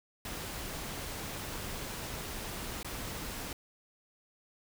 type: noise with dropouts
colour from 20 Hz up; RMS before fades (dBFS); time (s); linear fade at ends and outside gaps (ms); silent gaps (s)
pink; -40; 0.25-3.53; 2; 2.83-2.846
effects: none